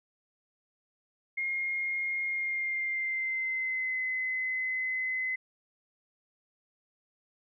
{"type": "tone with pitch glide", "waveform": "sine", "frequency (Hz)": [2137, 2037], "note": ["C7", "C7"], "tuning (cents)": [36, -47], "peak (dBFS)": -29, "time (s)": [1.37, 5.36], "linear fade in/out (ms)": 10, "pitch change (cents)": -83, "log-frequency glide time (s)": [2.26, 4.01], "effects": []}